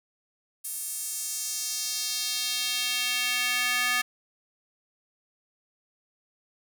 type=tone with high-pass filter sweep; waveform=square; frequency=246.9 Hz; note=B3; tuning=in tune; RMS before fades=-29 dBFS; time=0.64-4.02 s; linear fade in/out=10 ms; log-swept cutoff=10000 to 1700 Hz; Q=1.6; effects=none